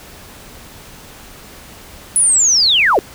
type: linear sweep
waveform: sine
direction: down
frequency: 10260 to 318 Hz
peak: -9 dBFS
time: 2.16-2.99 s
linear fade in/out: 0 ms
effects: pink hiss -38 dBFS RMS until 3.14 s